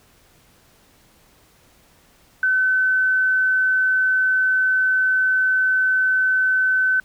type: tone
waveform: sine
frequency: 1520 Hz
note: F#6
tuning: 46 cents sharp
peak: -15 dBFS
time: 2.43-7 s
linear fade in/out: 2 ms
effects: pink hiss -55 dBFS RMS until 7.04 s